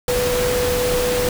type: tone in noise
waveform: sine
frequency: 493.9 Hz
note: B4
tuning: in tune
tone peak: -18 dBFS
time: 0.08-1.29 s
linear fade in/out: 2 ms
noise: pink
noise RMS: -23 dBFS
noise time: 0.08-1.29 s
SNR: +2 dB
effects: none